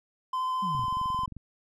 triangle tone with vibrato, 1027 Hz, C6, 33 cents flat, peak -25 dBFS, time 0.33-1.26 s, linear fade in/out 5 ms, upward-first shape sine, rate 14 Hz, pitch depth 10 cents each way
sine exponential sweep, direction down, 205.1 to 106.3 Hz, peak -33 dBFS, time 0.62-0.86 s, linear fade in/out 10 ms
click train, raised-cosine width 5 ms, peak -29 dBFS, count 15, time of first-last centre 0.75-1.367 s, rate 22.7 Hz
effects none

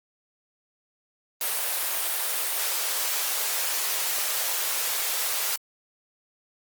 white high-pass noise, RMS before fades -27 dBFS, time 1.41-5.56 s, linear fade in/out 2 ms, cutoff 460 Hz, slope 24 dB/octave, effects Opus 32 kbps

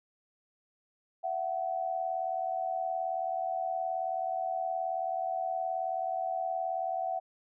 sine tone pair together, 671 / 749.9 Hz, E5 / F#5, +31 / +23 cents, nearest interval major second, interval 192 cents, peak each -34 / -32 dBFS, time 1.23-7.2 s, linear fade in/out 20 ms, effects none

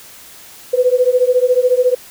sine beating tone pair, 493.9 / 507.9 Hz, B4 / B4, 0 / +48 cents, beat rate 14 Hz, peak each -13 dBFS, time 0.73-1.95 s, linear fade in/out 10 ms, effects white hiss -39 dBFS RMS until 2.1 s

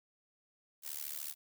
blue noise with amplitude modulation, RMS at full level -38 dBFS, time 0.82-1.35 s, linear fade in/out 50 ms, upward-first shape sine, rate 73.8 Hz, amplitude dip 100%, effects none

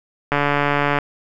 click train, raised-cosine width 0.5 ms, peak -3 dBFS, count 97, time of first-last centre 0.32-0.987 s, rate 144 Hz, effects none

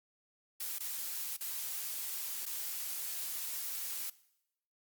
blue noise with dropouts, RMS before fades -39 dBFS, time 0.6-4.1 s, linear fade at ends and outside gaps 5 ms, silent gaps 0.786-0.803 / 1.367-1.407 / 2.455-2.462 s, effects noise-tail reverb RT60 0.8 s tail -19 dB re dry + Opus 48 kbps

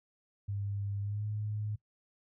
sine tone with pitch glide, 100.6 to 105.72 Hz, G2 to G#2, +45 to +31 cents, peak -33 dBFS, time 0.48-1.76 s, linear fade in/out 10 ms, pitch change +86 cents, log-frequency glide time 1.01-1.25 s, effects noise-tail reverb RT60 0.1 s tail -20 dB re dry

